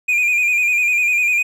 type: tone with vibrato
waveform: triangle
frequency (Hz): 2438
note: D#7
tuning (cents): -36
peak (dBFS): -12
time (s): 0.08-1.43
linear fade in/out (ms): 10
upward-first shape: square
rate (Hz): 10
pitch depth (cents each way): 38
effects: none